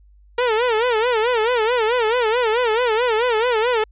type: tone with vibrato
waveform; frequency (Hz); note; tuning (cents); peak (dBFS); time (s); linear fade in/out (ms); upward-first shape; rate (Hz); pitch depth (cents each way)
sawtooth; 464.9; A#4; -5; -12; 0.38-3.84; 5; sine; 4.6; 140
effects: added 50 Hz sine -47 dBFS peak until 3.91 s + resampled to 8000 Hz